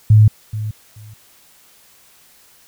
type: tone with echo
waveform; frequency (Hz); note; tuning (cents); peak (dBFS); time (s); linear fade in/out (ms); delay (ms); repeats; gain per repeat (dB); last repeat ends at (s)
sine; 107.4; A2; -41; -5; 0.1-0.28; 5; 430; 2; -15; 1.14
effects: white hiss -50 dBFS RMS until 2.67 s